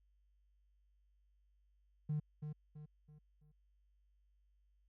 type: tone with echo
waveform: triangle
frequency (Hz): 150.7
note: D3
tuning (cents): +45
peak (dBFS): -31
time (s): 2.09-2.2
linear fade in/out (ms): 10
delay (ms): 330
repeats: 4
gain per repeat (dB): -8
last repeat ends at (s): 3.52
effects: tanh soft clip ceiling -31 dBFS + added 50 Hz sine -70 dBFS peak until 4.88 s